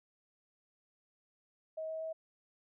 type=tone with pitch steps; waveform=sine; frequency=635 / 639 / 643.1 Hz; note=D#5 / D#5 / E5; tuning=+35 / +46 / -43 cents; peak=-37 dBFS; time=1.77-2.13 s; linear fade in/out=10 ms; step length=120 ms; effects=none